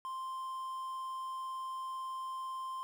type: tone with quantisation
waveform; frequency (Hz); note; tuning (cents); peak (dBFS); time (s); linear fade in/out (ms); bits
triangle; 1047; C6; +1; -36; 0.05-2.83; 0; 10
effects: none